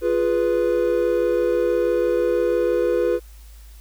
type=chord; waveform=triangle; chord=F diminished; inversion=none; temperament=equal; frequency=349.2 / 415.3 / 493.9 Hz; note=F4 / Ab4 / Cb5; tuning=0 / 0 / 0 cents; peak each=-20 / -22 / -18 dBFS; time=0.01-3.2 s; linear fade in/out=50 ms; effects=added 53 Hz sine -40 dBFS peak until 3.8 s + white hiss -53 dBFS RMS until 3.8 s